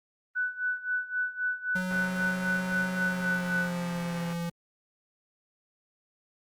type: tone with tremolo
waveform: sine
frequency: 1491 Hz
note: F#6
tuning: 13 cents sharp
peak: -25 dBFS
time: 0.35-3.71 s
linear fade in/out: 20 ms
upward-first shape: sine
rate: 3.8 Hz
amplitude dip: 85%
type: tone with pitch glide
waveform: square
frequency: 183.8 to 170.5 Hz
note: F#3 to F3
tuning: -11 to -41 cents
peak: -31 dBFS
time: 1.75-4.5 s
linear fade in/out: 10 ms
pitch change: -130 cents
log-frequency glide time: 2.95-4.26 s
type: click train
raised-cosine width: 0.5 ms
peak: -27 dBFS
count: 320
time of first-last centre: 1.91-4.327 s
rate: 132 Hz
effects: Opus 24 kbps